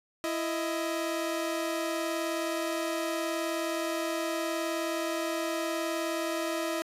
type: tone pair together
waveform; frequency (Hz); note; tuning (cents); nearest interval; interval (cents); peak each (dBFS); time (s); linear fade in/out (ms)
sawtooth; 333.1 / 627; E4 / D#5; +18 / +13; major seventh; 1095; -28 / -29; 0.24-6.82; 0
effects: resampled to 32000 Hz